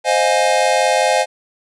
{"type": "chord", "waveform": "square", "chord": "F minor seventh", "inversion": "second", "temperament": "equal with one note detuned", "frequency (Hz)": [523.3, 622.3, 707, 830.6], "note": ["C5", "Eb5", "F5", "Ab5"], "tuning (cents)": [0, 0, 21, 0], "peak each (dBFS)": -19, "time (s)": [0.04, 1.26], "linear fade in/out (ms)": 50, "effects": ["resampled to 24000 Hz"]}